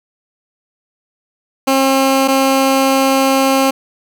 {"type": "tone pair in turn", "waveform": "15% pulse", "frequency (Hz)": [268.5, 268.5], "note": ["C4", "C4"], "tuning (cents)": [45, 45], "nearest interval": "unison", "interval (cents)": 0, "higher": "neither", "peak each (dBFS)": -4, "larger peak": "neither", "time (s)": [[1.67, 2.28], [2.28, 3.71]], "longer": "second", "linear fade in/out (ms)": 10, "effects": []}